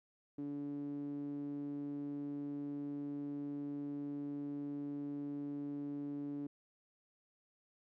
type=tone with band-pass filter; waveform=sawtooth; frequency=143.6 Hz; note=D3; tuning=39 cents flat; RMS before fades=-42 dBFS; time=0.38-6.47 s; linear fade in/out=5 ms; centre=300 Hz; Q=5.4; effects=none